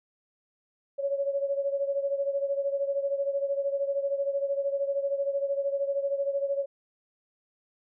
sine beating tone pair, 554.4 / 567.4 Hz, C#5 / C#5, 0 / +40 cents, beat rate 13 Hz, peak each -27 / -32 dBFS, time 0.98-6.66 s, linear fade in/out 20 ms, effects none

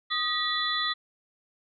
sine tone cluster, 1243 / 1925 / 3462 / 3990 Hz, D#6 / B6 / A7 / B7, -2 / -45 / -29 / +17 cents, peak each -31 dBFS, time 0.1-0.94 s, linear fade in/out 20 ms, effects none

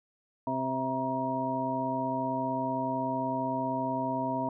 harmonic tone with a mistuned harmonic, 130.81 Hz, C3, in tune, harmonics 1 / 2 / 3 / 4 / 5 / 7, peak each -40 / -33 / -44 / -44 / -34 / -32 dBFS, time 0.47-4.49 s, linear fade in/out 2 ms, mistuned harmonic 7, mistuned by +57 cents, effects none

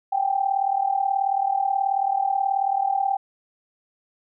sine tone with amplitude modulation, 784 Hz, G5, in tune, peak -16 dBFS, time 0.12-3.17 s, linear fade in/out 10 ms, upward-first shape sine, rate 38.5 Hz, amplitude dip 80%, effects none

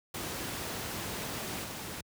pink noise with level steps, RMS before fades -37 / -40 dBFS, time 0.14-2.01 s, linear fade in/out 5 ms, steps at 1.64 s, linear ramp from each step 5 ms, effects high-pass 80 Hz 12 dB/octave

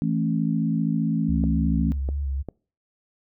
sine chord, A major, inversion second, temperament equal with one note detuned, 164.81 / 220 / 272.9 Hz, E3 / A3 / C#4, 0 / 0 / -27 cents, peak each -24 / -25 / -27 dBFS, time 0.02-1.92 s, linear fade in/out 0 ms
sine tone with vibrato, 69.5 Hz, C#2, 5 cents sharp, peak -24 dBFS, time 1.28-2.43 s, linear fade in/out 20 ms, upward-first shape square, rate 3.6 Hz, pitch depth 41 cents each way
clicks, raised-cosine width 2 ms, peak -19 dBFS, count 3, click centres 1.439 / 2.089 / 2.487 s
effects noise-tail reverb RT60 0.4 s tail -26 dB re dry

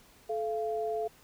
sine tone pair together, 434 / 687.3 Hz, A4 / F5, -24 / -28 cents, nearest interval minor sixth, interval 796 cents, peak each -32 / -33 dBFS, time 0.29-1.08 s, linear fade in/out 10 ms, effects pink hiss -59 dBFS RMS until 1.23 s

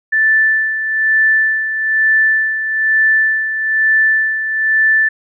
sine tone with tremolo, 1760 Hz, A6, in tune, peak -8 dBFS, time 0.12-5.09 s, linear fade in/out 10 ms, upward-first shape sine, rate 1.1 Hz, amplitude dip 60%, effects none

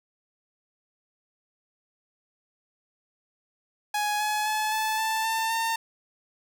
sawtooth tone with pitch steps, 835 / 846.7 / 858.5 / 870.5 / 882.6 / 894.9 / 907.4 Hz, G#5 / G#5 / A5 / A5 / A5 / A5 / A#5, +9 / +33 / -43 / -19 / +5 / +29 / -47 cents, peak -21 dBFS, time 3.94-5.76 s, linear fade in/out 5 ms, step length 260 ms, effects none

